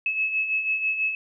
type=beating tone pair; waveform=sine; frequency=2585 / 2591.1 Hz; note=E7 / E7; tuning=-34 / -30 cents; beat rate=6.1 Hz; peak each=-31 / -23 dBFS; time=0.06-1.15 s; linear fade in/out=2 ms; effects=none